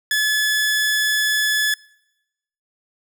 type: tone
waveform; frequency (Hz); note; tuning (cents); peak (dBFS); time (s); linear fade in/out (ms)
sawtooth; 1716; A6; -44; -13; 0.11-1.74; 2
effects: noise-tail reverb RT60 0.9 s tail -24 dB re dry